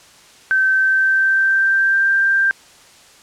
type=tone with pitch glide; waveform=sine; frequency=1545 to 1581.1 Hz; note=G6 to G6; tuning=-26 to +14 cents; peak=-12 dBFS; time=0.51-2.51 s; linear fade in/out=0 ms; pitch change=+40 cents; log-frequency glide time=0.72-2.08 s; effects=white hiss -46 dBFS RMS until 3.22 s + low-pass 8000 Hz 12 dB/octave